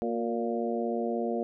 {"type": "harmonic tone with a mistuned harmonic", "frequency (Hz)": 116.54, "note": "A#2", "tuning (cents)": 0, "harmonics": [2, 3, 4, 5, 6], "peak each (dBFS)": [-32, -34, -33, -36, -36], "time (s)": [0.02, 1.43], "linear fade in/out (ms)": 0, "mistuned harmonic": 3, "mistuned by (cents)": 42, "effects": []}